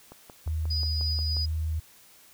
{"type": "click train", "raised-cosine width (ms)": 1, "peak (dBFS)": -30, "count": 8, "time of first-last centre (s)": [0.12, 1.368], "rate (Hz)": 5.61}
{"type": "tone", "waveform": "sine", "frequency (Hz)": 79, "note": "D#2", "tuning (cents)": 27, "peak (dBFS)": -26, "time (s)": [0.46, 1.8], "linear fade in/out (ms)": 10}
{"type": "tone with tremolo", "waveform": "sine", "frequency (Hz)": 4945, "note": "D#8", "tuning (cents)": -12, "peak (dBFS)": -28, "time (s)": [0.7, 1.46], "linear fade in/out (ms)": 10, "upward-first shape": "triangle", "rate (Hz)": 3.3, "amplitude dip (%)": 30}
{"effects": ["white hiss -55 dBFS RMS until 2.33 s"]}